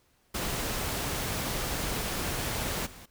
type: noise with level steps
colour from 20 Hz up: pink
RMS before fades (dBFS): -32 / -48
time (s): 0.34-3.06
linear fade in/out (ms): 10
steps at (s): 2.85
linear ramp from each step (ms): 20
effects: pink hiss -68 dBFS RMS until 3.1 s